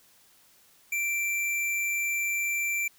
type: tone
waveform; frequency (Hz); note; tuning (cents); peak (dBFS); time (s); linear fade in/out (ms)
square; 2349; D7; 0; -27; 0.92-2.88; 5
effects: white hiss -60 dBFS RMS until 2.98 s